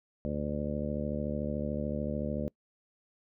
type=harmonic tone; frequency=73.6 Hz; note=D2; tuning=4 cents sharp; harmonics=1 / 2 / 3 / 4 / 5 / 6 / 7 / 8; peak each=-39 / -38 / -35 / -41 / -44 / -45 / -40 / -39 dBFS; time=0.25-2.48 s; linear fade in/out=0 ms; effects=noise-tail reverb RT60 0.1 s tail -25 dB re dry